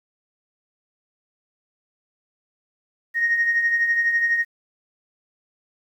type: tone with tremolo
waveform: sine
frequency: 1864.7 Hz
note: A#6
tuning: in tune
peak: -14 dBFS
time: 3.14-4.45 s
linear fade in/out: 50 ms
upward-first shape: triangle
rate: 12 Hz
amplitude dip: 60%
effects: tanh soft clip ceiling -11 dBFS + 9-bit

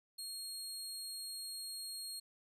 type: tone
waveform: 25% pulse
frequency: 4267 Hz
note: C8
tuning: 33 cents sharp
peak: -38 dBFS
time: 0.18-2.2 s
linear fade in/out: 10 ms
effects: none

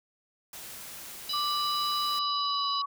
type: noise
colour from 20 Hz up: white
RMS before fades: -43 dBFS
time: 0.53-2.19 s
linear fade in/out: 2 ms
type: harmonic tone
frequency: 987.8 Hz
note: B5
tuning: in tune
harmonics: 3 / 4 / 5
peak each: -37 / -32 / -35 dBFS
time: 1.29-2.82 s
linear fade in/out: 5 ms
type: tone with pitch glide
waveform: sine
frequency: 1174.7 to 1127.5 Hz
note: D6 to C#6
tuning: 0 to +29 cents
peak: -29 dBFS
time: 1.33-2.86 s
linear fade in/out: 10 ms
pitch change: -71 cents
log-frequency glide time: 2.07-2.68 s
effects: none

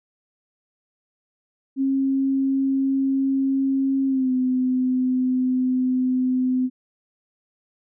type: tone with pitch glide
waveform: sine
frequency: 269.7 to 255.2 Hz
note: C#4 to C4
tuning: -47 to -43 cents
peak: -18 dBFS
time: 1.76-6.7 s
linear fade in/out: 50 ms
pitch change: -96 cents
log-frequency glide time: 4.07-4.32 s
effects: none

